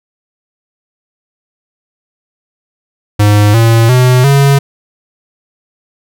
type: tone with pitch steps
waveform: square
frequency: 103.83 / 114.54 / 126.36 / 139.4 Hz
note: G#2 / A#2 / B2 / C#3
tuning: 0 / -30 / +40 / +10 cents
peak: -5 dBFS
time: 3.19-4.59 s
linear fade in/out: 10 ms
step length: 350 ms
effects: none